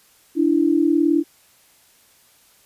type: tone pair together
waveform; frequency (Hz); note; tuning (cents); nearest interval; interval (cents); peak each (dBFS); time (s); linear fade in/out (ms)
sine; 293.7 / 332.9; D4 / E4; 0 / +17; major second; 217; -17; 0.35-1.24; 50
effects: white hiss -55 dBFS RMS until 2.65 s + resampled to 32000 Hz